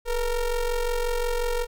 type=ring-modulated tone; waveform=square; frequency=230.2 Hz; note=A#3; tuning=22 cents flat; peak=-21 dBFS; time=0.05-1.67 s; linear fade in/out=50 ms; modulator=253 Hz; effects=none